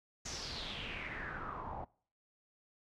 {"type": "noise with low-pass filter sweep", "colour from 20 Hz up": "pink", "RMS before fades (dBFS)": -43, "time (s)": [0.25, 1.85], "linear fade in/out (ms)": 10, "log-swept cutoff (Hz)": [6400, 770], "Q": 5.2, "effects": ["noise-tail reverb RT60 0.5 s tail -24 dB re dry"]}